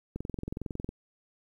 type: click train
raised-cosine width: 3 ms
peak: -22 dBFS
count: 17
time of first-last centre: 0.16-0.891 s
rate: 21.9 Hz
effects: 10-bit